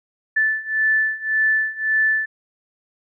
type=beating tone pair; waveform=sine; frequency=1752 / 1753.8 Hz; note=A6 / A6; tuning=-8 / -6 cents; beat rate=1.8 Hz; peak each=-21 / -19 dBFS; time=0.36-2.26 s; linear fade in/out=10 ms; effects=none